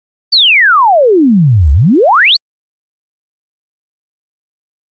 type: exponential two-way sweep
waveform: sine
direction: down then up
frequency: 4699 to 65.6 to 4699 Hz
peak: -3 dBFS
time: 0.32-2.37 s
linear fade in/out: 10 ms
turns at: 1.72 s
effects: Opus 24 kbps